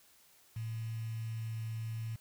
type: tone with quantisation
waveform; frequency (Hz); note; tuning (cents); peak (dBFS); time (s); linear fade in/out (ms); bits
sine; 112.4; A2; +37; -36; 0.56-2.16; 5; 9
effects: white hiss -64 dBFS RMS until 2.2 s